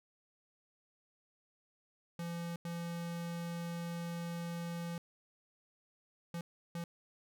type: tone bursts at uneven times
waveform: square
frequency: 170.3 Hz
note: F3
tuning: 43 cents flat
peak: -39 dBFS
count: 4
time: 2.19-2.56 / 2.65-4.98 / 6.34-6.41 / 6.75-6.84 s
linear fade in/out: 2 ms
effects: none